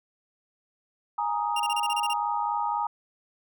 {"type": "chord", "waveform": "sine", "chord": "Ab suspended second", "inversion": "none", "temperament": "just", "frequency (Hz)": [830.6, 934.4, 1245.9], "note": ["Ab5", "Bb5", "Eb6"], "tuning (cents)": [0, 4, 2], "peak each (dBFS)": [-29, -28, -32], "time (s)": [1.18, 2.87], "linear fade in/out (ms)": 5}
{"type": "tone bursts", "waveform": "40% pulse", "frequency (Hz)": 2794, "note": "F7", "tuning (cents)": 0, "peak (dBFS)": -27, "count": 9, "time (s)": [1.56, 2.135], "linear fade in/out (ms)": 5, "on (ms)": 39, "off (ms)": 28}
{"effects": []}